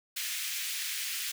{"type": "high-pass noise", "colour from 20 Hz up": "pink", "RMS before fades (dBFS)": -35, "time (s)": [0.16, 1.32], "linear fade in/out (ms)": 10, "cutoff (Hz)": 2000, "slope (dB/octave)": 24, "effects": []}